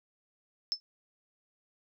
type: tone with exponential decay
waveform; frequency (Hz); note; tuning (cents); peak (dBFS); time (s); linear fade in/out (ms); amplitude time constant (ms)
sine; 5274; E8; 0; -23; 0.72-0.8; 0; 16
effects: none